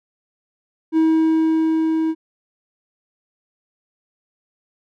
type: tone with level ramp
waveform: triangle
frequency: 320.2 Hz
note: D#4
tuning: 50 cents sharp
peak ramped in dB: -10 to -15 dBFS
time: 0.92-2.15 s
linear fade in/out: 50 ms
effects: none